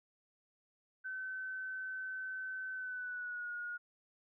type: tone with pitch glide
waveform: sine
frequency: 1526 to 1440.4 Hz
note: G6 to F#6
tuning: -47 to -47 cents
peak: -39 dBFS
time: 1.04-3.78 s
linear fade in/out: 20 ms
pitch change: -100 cents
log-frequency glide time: 2.73-3.52 s
effects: none